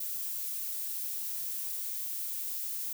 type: noise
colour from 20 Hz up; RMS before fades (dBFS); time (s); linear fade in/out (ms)
violet; -36; 0-2.93; 5
effects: none